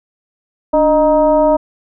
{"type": "tone with frequency modulation", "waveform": "sine", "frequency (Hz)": 616, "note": "D#5", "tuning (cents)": -17, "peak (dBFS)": -8, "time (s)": [0.73, 1.57], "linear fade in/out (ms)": 10, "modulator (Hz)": 324, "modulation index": 0.9, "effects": []}